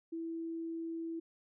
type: tone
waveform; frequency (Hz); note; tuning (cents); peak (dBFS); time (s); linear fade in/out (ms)
sine; 329.6; E4; 0; -37; 0.12-1.2; 10
effects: none